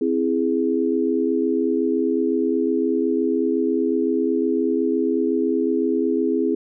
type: chord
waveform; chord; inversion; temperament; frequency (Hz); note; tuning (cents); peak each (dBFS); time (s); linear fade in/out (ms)
sine; C augmented; none; equal; 261.6 / 329.6 / 415.3; C4 / E4 / G#4; 0 / 0 / 0; -22; 0.01-6.55; 5
effects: none